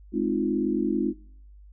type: chord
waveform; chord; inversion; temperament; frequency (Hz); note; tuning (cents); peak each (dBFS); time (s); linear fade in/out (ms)
sine; F minor seventh; first; equal with one note detuned; 210.8 / 261.6 / 311.1 / 349.2; Ab3 / C4 / Eb4 / F4; +26 / 0 / 0 / 0; -28; 0.12-1.14; 50
effects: noise-tail reverb RT60 0.7 s tail -24 dB re dry + added 50 Hz sine -46 dBFS peak until 1.72 s